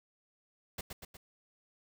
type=noise with echo; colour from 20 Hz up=pink; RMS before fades=-40 dBFS; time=0.78-0.81 s; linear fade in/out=5 ms; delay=120 ms; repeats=3; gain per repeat=-4 dB; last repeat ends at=1.17 s; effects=none